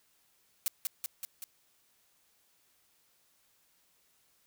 blue noise with echo, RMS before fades -30 dBFS, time 0.66-0.68 s, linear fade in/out 0 ms, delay 190 ms, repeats 4, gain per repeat -3 dB, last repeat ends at 1.44 s, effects white hiss -70 dBFS RMS until 4.46 s

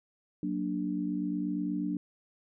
sine chord, Gb augmented, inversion none, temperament equal, 185 / 233.1 / 293.7 Hz, Gb3 / Bb3 / D4, 0 / 0 / 0 cents, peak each -34 / -37 / -32 dBFS, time 0.43-1.97 s, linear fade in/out 2 ms, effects none

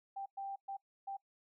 sine tone bursts at uneven times, 787 Hz, G5, 7 cents sharp, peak -39 dBFS, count 4, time 0.16-0.26 / 0.37-0.56 / 0.68-0.77 / 1.07-1.17 s, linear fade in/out 10 ms, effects noise-tail reverb RT60 0.1 s tail -22 dB re dry

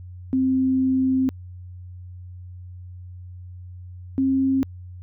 sine tone pair in turn, 261.6 / 267.3 Hz, C4 / C4, 0 / +37 cents, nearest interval unison, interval 37 cents, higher second, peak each -17 dBFS, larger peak neither, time 0.33-1.29 / 4.18-4.63 s, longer first, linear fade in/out 0 ms, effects added 90 Hz sine -36 dBFS peak until 5.02 s

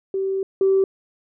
sine tone pair in turn, 385.8 / 385.8 Hz, G4 / G4, -28 / -28 cents, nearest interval unison, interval 0 cents, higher neither, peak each -20 / -13 dBFS, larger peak second, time 0.14-0.43 / 0.61-0.84 s, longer first, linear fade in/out 2 ms, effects tanh soft clip ceiling -9 dBFS

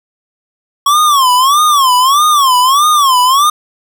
square tone with vibrato, 1104 Hz, C#6, 7 cents flat, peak -7 dBFS, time 0.86-3.5 s, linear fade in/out 5 ms, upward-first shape sine, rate 1.6 Hz, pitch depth 190 cents each way, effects none

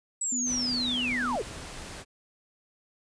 sine linear sweep, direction down, 7902 to 354.9 Hz, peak -27 dBFS, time 0.21-1.42 s, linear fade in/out 5 ms
sine tone, 246.9 Hz, B3, in tune, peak -32 dBFS, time 0.32-1.36 s, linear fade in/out 5 ms
pink noise, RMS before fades -41 dBFS, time 0.45-2.05 s, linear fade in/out 50 ms
effects resampled to 22050 Hz

